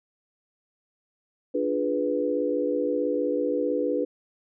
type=chord; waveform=sine; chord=D diminished seventh; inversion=none; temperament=equal; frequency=293.7 / 349.2 / 415.3 / 493.9 Hz; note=D4 / F4 / Ab4 / Cb5; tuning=0 / 0 / 0 / 0 cents; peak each=-28 / -32 / -30 / -26 dBFS; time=1.54-4.05 s; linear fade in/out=10 ms; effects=none